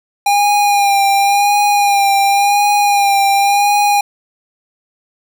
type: tone with vibrato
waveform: square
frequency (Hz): 807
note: G#5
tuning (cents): -50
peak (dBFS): -10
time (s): 0.26-4.01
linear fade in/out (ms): 5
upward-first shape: sine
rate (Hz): 0.92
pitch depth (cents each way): 32
effects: none